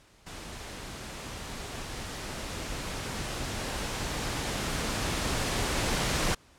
pink noise with level ramp, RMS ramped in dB -42 to -27 dBFS, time 0.26-6.35 s, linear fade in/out 10 ms, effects pink hiss -59 dBFS RMS until 6.58 s + low-pass 9000 Hz 12 dB/octave

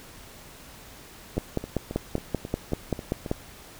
two click trains, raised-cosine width 2 ms, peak -11 / -20 dBFS, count 11 / 8, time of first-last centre 1.38-3.314 / 1.37-3.262 s, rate 5.17 / 3.7 Hz, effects pink hiss -47 dBFS RMS until 3.79 s

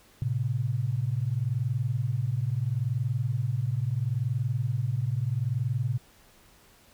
sine tone pair together, 111.55 / 132.3 Hz, A2 / C3, +24 / +20 cents, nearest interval minor third, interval 296 cents, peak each -28 dBFS, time 0.22-5.98 s, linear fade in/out 0 ms, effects pink hiss -58 dBFS RMS until 6.93 s

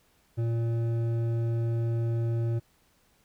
sine tone with hard clipping, 115.8 Hz, A#2, 11 cents flat, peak -27 dBFS, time 0.37-2.6 s, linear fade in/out 20 ms, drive 9 dB, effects pink hiss -66 dBFS RMS until 3.24 s

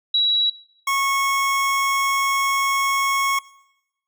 sine / 25% pulse tone pair in turn, 3894 / 1097.5 Hz, B7 / C#6, -25 / -18 cents, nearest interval octave + minor seventh, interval 2193 cents, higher first, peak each -15 dBFS, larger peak neither, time 0.14-0.5 / 0.87-3.39 s, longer second, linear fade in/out 5 ms, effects noise-tail reverb RT60 0.9 s tail -22 dB re dry

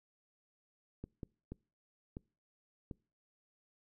clicks, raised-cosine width 3 ms, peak -30 dBFS, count 5, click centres 1.04 / 1.232 / 1.52 / 2.169 / 2.912 s, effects noise-tail reverb RT60 0.4 s tail -26 dB re dry

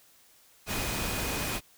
sine tone in noise, 2489 Hz, D#7, in tune, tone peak -41 dBFS, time 0.66-1.61 s, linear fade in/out 50 ms, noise pink, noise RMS -32 dBFS, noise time 0.66-1.61 s, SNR -12 dB, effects white hiss -60 dBFS RMS until 1.77 s

